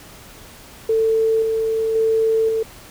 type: tone with tremolo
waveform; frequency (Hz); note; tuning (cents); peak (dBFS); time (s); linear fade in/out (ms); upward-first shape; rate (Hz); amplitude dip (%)
sine; 445.6; A4; +22; -14; 0.89-2.63; 5; square; 0.94; 30
effects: pink hiss -42 dBFS RMS until 2.9 s